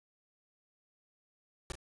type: noise with echo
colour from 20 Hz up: pink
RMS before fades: -38 dBFS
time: 1.7-1.72 s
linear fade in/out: 0 ms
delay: 34 ms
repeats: 1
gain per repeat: -8 dB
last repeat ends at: 1.754 s
effects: resampled to 24000 Hz